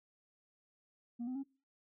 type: tone with pitch steps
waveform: sine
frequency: 237.8 / 254.9 / 273.2 Hz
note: A#3 / C4 / C#4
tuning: +35 / -45 / -25 cents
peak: -35 dBFS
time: 1.19-1.436 s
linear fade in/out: 20 ms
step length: 82 ms
effects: noise-tail reverb RT60 0.3 s tail -19 dB re dry + tanh soft clip ceiling -36 dBFS